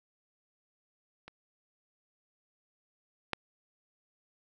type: clicks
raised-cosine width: 0.3 ms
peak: -30 / -14 dBFS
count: 2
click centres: 1.28 / 3.333 s
effects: none